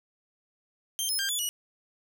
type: tone with pitch steps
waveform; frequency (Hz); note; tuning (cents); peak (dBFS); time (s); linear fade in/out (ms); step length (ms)
15% pulse; 3157 / 5170 / 1592 / 3444 / 2917; G7 / E8 / G6 / A7 / F#7; +12 / -34 / +26 / -38 / -25; -21; 0.99-1.49; 0; 100
effects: none